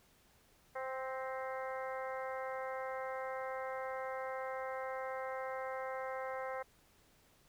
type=harmonic tone with a mistuned harmonic; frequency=261.9 Hz; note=C4; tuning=2 cents sharp; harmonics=2 / 3 / 4 / 5 / 6 / 7 / 8; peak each=-41 / -45 / -47 / -49 / -51 / -52 / -53 dBFS; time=0.75-6.63 s; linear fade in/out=10 ms; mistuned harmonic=7; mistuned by=+32 cents; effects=pink hiss -68 dBFS RMS until 7.48 s